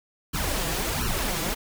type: noise with flanger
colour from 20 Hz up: pink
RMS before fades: -27 dBFS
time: 0.33-1.55 s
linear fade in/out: 20 ms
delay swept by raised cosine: 0.69 to 6.09 ms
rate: 1.4 Hz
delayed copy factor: +0.9
effects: none